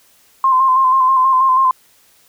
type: tone with vibrato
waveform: sine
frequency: 1046.5 Hz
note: C6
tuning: in tune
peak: -9 dBFS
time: 0.44-1.71 s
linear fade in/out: 2 ms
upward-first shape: square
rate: 6.2 Hz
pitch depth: 30 cents each way
effects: white hiss -52 dBFS RMS until 2.28 s